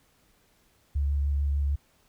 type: tone with vibrato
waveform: sine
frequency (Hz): 71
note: C#2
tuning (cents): +42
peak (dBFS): -23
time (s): 0.95-1.76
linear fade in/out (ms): 10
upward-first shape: triangle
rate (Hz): 6.7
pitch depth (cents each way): 20
effects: pink hiss -65 dBFS RMS until 2.08 s